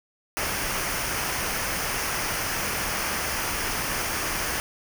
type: noise with comb filter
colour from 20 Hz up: pink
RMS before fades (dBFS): -28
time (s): 0.37-4.6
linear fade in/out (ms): 0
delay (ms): 0.26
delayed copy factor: -0.55
effects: none